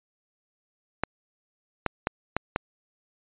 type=clicks; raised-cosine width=0.5 ms; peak=-9 dBFS; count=5; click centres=1.036 / 1.863 / 2.071 / 2.366 / 2.561 s; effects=resampled to 8000 Hz